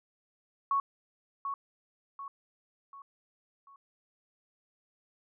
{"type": "tone with echo", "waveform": "sine", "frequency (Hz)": 1108.7, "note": "C#6", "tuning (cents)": 0, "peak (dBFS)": -25, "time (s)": [0.71, 0.8], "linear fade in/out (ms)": 2, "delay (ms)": 740, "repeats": 4, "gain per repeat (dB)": -7, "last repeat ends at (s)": 3.76, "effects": []}